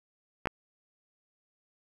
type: clicks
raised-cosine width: 0.5 ms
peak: -15 / -13 dBFS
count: 2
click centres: 0.457 / 0.472 s
effects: 7-bit